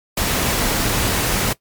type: noise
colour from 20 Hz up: pink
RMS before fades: -19 dBFS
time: 0.17-1.53 s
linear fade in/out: 5 ms
effects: noise-tail reverb RT60 0.1 s tail -19 dB re dry + MP3 96 kbps